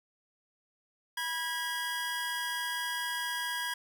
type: tone pair together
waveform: 25% pulse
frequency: 975.1 / 1640 Hz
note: B5 / G#6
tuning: -22 / -22 cents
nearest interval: major sixth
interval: 900 cents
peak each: -33 / -30 dBFS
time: 1.17-3.74 s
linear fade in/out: 5 ms
effects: none